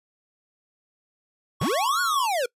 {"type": "tone", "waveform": "square", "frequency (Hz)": 1108.7, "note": "C#6", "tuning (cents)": 0, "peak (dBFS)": -29, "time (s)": [1.6, 2.27], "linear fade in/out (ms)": 20}
{"type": "linear two-way sweep", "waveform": "square", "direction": "up then down", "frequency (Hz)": [91.5, 1480, 458.3], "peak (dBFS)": -23, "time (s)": [1.61, 2.46], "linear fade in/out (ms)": 5, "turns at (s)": 2.01}
{"effects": ["noise-tail reverb RT60 0.1 s tail -25 dB re dry", "resampled to 32000 Hz"]}